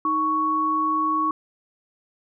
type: tone pair together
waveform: sine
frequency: 312.5 / 1112.5 Hz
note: D#4 / C#6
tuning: +8 / +6 cents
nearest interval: octave + minor seventh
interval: 2198 cents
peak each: -27 / -20 dBFS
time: 0.05-1.31 s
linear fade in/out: 2 ms
effects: none